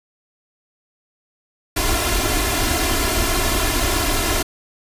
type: noise with comb filter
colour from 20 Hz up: pink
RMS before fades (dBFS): -19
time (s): 1.76-4.43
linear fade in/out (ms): 10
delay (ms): 2.9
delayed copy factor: +0.9
effects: resampled to 32000 Hz